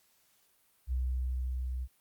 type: tone with level ramp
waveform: sine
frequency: 63.3 Hz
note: B1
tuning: 43 cents sharp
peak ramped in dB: -28 to -33 dBFS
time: 0.87-1.88 s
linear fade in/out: 50 ms
effects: white hiss -69 dBFS RMS until 2 s + Opus 48 kbps